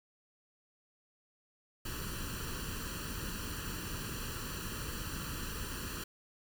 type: noise with comb filter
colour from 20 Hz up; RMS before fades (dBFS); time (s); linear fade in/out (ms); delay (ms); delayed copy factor
pink; -40; 1.85-6.04; 5; 0.69; +0.8
effects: none